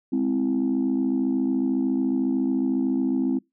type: chord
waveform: sine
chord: Ab augmented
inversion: none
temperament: equal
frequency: 207.7 / 261.6 / 329.6 Hz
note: Ab3 / C4 / E4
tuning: 0 / 0 / 0 cents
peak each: -27 / -21 / -26 dBFS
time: 0.12-3.39 s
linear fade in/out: 10 ms
effects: noise-tail reverb RT60 0.2 s tail -25 dB re dry + tanh soft clip ceiling -15 dBFS